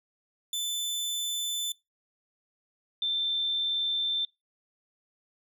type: tone pair in turn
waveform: sawtooth / sine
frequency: 3520 / 3559 Hz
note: A7 / A7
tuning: 0 / +19 cents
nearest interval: unison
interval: 19 cents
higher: second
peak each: -26 dBFS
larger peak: neither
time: 0.53-1.72 / 3.02-4.25 s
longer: second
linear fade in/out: 2 ms
effects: noise-tail reverb RT60 0.2 s tail -22 dB re dry